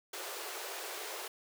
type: high-pass noise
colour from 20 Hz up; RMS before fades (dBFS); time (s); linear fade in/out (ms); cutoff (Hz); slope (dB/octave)
pink; -42; 0.13-1.28; 5; 350; 96
effects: none